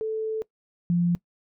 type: tone pair in turn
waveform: sine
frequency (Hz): 438.8 / 173.66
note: A4 / F3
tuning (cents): -5 / -9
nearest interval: octave + major third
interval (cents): 1604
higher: first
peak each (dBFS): -25 / -19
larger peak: second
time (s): 0.01-0.42 / 0.9-1.15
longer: first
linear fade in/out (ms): 0
effects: noise-tail reverb RT60 0.1 s tail -21 dB re dry